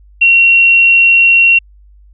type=tone; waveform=sine; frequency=2737 Hz; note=F7; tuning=36 cents flat; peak=-4 dBFS; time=0.21-1.59 s; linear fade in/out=10 ms; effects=added 50 Hz sine -39 dBFS peak until 2.13 s